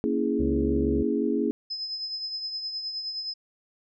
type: chord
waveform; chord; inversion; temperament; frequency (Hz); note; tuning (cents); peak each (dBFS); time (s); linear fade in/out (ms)
sine; A# half-diminished seventh; none; equal with one note detuned; 233.1 / 278.9 / 329.6 / 415.3; A#3 / C#4 / E4 / G#4; 0 / +11 / 0 / 0; -28 / -28 / -29 / -28; 0.04-1.51; 0
type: harmonic tone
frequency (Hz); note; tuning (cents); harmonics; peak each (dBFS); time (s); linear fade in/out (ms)
69.3; C#2; 0; 1 / 2 / 3 / 5 / 6 / 7 / 8; -29 / -35 / -39 / -43 / -45 / -46 / -47; 0.39-1.03; 10
type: tone with tremolo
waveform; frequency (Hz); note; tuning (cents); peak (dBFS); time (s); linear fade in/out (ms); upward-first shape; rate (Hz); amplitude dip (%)
sine; 5100; D#8; +42; -28; 1.7-3.34; 10; triangle; 9.6; 55
effects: none